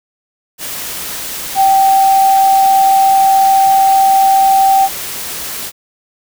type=tone in noise; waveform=sine; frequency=777 Hz; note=G5; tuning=16 cents flat; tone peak=-6 dBFS; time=1.55-4.89 s; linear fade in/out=50 ms; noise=white; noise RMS=-23 dBFS; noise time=0.58-5.72 s; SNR=+14 dB; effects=none